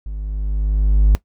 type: tone with level ramp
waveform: triangle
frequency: 51.1 Hz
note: G#1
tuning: 27 cents flat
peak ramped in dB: -23 to -5 dBFS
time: 0.06-1.15 s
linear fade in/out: 0 ms
effects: noise-tail reverb RT60 0.1 s tail -18 dB re dry + tanh soft clip ceiling -1 dBFS